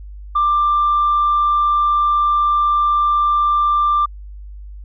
sine tone, 1184 Hz, D6, 14 cents sharp, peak -11 dBFS, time 0.35-4.06 s, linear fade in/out 10 ms, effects tanh soft clip ceiling -9 dBFS + added 50 Hz sine -31 dBFS peak until 4.84 s

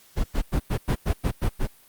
brown noise bursts, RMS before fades -22 dBFS, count 9, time 0.16-1.674 s, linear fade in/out 20 ms, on 82 ms, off 97 ms, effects white hiss -55 dBFS RMS until 1.88 s + Opus 48 kbps

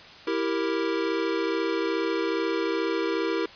square chord, E diminished, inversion none, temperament equal, 329.6 / 392 / 466.2 Hz, E4 / G4 / Bb4, 0 / 0 / 0 cents, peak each -29 / -30 / -30 dBFS, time 0.27-3.46 s, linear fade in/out 5 ms, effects white hiss -46 dBFS RMS until 3.55 s + resampled to 11025 Hz

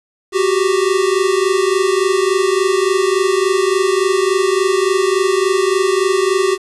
square tone pair together, 370 / 393.5 Hz, F#4 / G4, 0 / +7 cents, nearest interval minor second, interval 107 cents, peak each -16 dBFS, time 0.32-6.58 s, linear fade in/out 50 ms, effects resampled to 24000 Hz + 7-bit

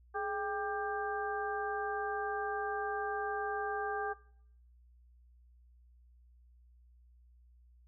harmonic tone with a mistuned harmonic, 396.6 Hz, G4, 20 cents sharp, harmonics 1 / 2 / 3 / 4, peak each -38 / -37 / -40 / -41 dBFS, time 0.14-4.14 s, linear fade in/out 20 ms, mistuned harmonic 1, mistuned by +100 cents, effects noise-tail reverb RT60 0.7 s tail -23 dB re dry + added 60 Hz sine -59 dBFS peak until 7.87 s

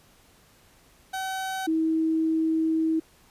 30% pulse / sine tone pair in turn, 761 / 320.8 Hz, F#5 / E4, +48 / -47 cents, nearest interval octave + minor third, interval 1495 cents, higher first, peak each -26 / -21 dBFS, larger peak second, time 1.13-1.67 / 1.67-3 s, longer second, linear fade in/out 10 ms, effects pink hiss -58 dBFS RMS until 3.3 s + resampled to 32000 Hz

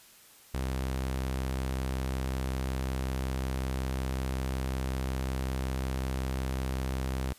sawtooth tone, 65.41 Hz, C2, in tune, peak -26 dBFS, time 0.54-7.33 s, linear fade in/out 0 ms, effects white hiss -56 dBFS RMS until 7.38 s + resampled to 32000 Hz

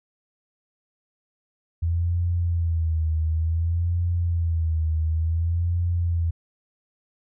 sine tone with vibrato, 83 Hz, E2, 12 cents sharp, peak -20 dBFS, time 1.82-6.31 s, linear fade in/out 10 ms, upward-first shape sine, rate 0.56 Hz, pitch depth 81 cents each way, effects none

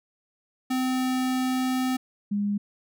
square / sine tone pair in turn, 257.1 / 204.1 Hz, C4 / G#3, -30 / -30 cents, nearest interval major third, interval 400 cents, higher first, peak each -24 / -23 dBFS, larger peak second, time 0.7-1.97 / 2.31-2.58 s, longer first, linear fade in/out 10 ms, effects none

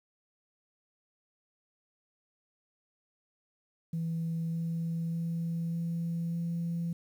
sine tone with pitch steps, 164.81 / 165.86 / 166.92 / 167.98 / 169.05 Hz, E3 / E3 / E3 / E3 / E3, 0 / +11 / +22 / +33 / +44 cents, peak -29 dBFS, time 3.93-6.93 s, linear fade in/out 5 ms, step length 600 ms, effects tanh soft clip ceiling -27 dBFS + 10-bit

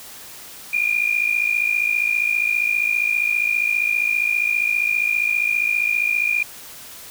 sine tone pair together, 2393 / 2448 Hz, D7 / D#7, +32 / -29 cents, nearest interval unison, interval 39 cents, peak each -20 dBFS, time 0.73-6.43 s, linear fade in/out 5 ms, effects white hiss -39 dBFS RMS until 7.1 s

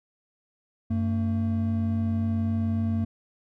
triangle tone pair together, 95 / 225.9 Hz, F#2 / A3, +46 / +46 cents, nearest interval octave + minor third, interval 1500 cents, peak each -24 dBFS, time 0.9-3.05 s, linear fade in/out 10 ms, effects none

